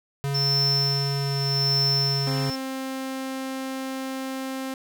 square tone with pitch glide, 139.8 to 138.99 Hz, C#3 to C#3, +15 to +5 cents, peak -25 dBFS, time 0.24-2.5 s, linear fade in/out 0 ms, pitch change -10 cents, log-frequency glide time 1.19-1.43 s
triangle tone with tremolo, 5340 Hz, E8, 22 cents sharp, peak -19 dBFS, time 0.34-2.56 s, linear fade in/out 10 ms, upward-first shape sine, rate 0.84 Hz, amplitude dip 75%
sawtooth tone, 264.7 Hz, C4, 20 cents sharp, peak -25 dBFS, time 2.27-4.74 s, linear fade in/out 2 ms
effects none

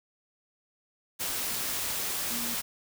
sine tone in noise, 237.1 Hz, A#3, 30 cents sharp, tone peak -38 dBFS, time 2.3-2.55 s, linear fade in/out 20 ms, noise white, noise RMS -32 dBFS, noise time 1.19-2.62 s, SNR -9 dB, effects none

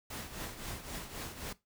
pink noise with tremolo, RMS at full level -40 dBFS, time 0.1-1.53 s, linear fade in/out 5 ms, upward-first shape triangle, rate 3.8 Hz, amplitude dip 70%, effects noise-tail reverb RT60 0.2 s tail -18 dB re dry

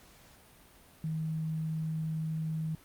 sine tone, 158.5 Hz, D#3, 32 cents sharp, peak -31 dBFS, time 1.04-2.75 s, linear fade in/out 2 ms, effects pink hiss -58 dBFS RMS until 2.84 s + Opus 48 kbps

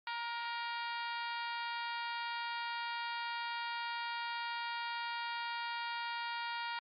harmonic tone with a mistuned harmonic, 469.1 Hz, A#4, 11 cents sharp, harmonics 2 / 3 / 4 / 5 / 6 / 7 / 8 / 9 / 10, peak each -40 / -44 / -46 / -48 / -50 / -51 / -52 / -53 / -54 dBFS, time 0.07-6.79 s, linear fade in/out 2 ms, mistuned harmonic 3, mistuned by +16 cents, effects Opus 48 kbps

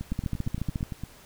two click trains, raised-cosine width 5 ms, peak -16 / -21 dBFS, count 11 / 10, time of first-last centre 0.12-0.829 / 0.01-1.036 s, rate 14.1 / 8.77 Hz, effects pink hiss -52 dBFS RMS until 1.25 s

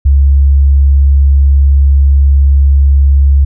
sine tone, 69.3 Hz, C#2, in tune, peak -3 dBFS, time 0.05-3.45 s, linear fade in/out 10 ms, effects none

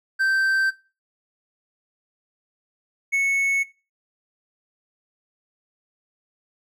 triangle tone pair in turn, 1559 / 2205 Hz, G6 / C#7, -10 / -10 cents, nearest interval tritone, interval 600 cents, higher second, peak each -16 dBFS, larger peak neither, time 0.19-0.71 / 3.12-3.64 s, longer neither, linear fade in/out 20 ms, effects noise-tail reverb RT60 0.3 s tail -18 dB re dry

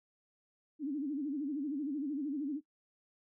sine tone with vibrato, 287.3 Hz, D4, 38 cents flat, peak -33 dBFS, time 0.79-2.61 s, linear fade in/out 50 ms, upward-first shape sine, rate 13 Hz, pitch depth 140 cents each way, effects noise-tail reverb RT60 0.1 s tail -18 dB re dry

